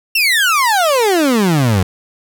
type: exponential sweep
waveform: 30% pulse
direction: down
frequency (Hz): 2794 to 87.2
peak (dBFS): -8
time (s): 0.15-1.83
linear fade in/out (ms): 5
effects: none